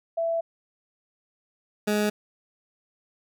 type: tone pair in turn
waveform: sine / 20% pulse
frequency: 665 / 209.5 Hz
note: E5 / G#3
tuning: +15 / +15 cents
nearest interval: octave + minor sixth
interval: 2000 cents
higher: first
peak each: -23 / -17 dBFS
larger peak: second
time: 0.17-0.41 / 1.87-2.1 s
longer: first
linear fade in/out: 10 ms
effects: none